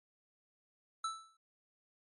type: tone with exponential decay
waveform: square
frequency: 1318.5 Hz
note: E6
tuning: in tune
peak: -33 dBFS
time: 1.04-1.37 s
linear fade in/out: 5 ms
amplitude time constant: 70 ms
effects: MP3 48 kbps